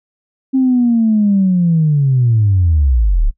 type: linear sweep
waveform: sine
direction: down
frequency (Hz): 267.6 to 30.83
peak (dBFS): -8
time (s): 0.53-3.31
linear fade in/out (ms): 20
effects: noise-tail reverb RT60 0.1 s tail -20 dB re dry + tanh soft clip ceiling -4 dBFS